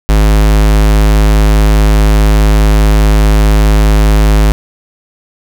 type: tone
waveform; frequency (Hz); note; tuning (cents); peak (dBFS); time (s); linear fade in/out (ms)
square; 52.4; G#1; +16; -5; 0.09-4.52; 0
effects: none